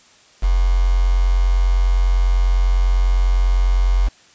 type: tone with quantisation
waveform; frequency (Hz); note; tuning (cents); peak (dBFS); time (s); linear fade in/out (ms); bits
sine; 44.98; F#1; -48; -12; 0.42-4.09; 20; 5
effects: white hiss -50 dBFS RMS until 4.34 s + resampled to 16000 Hz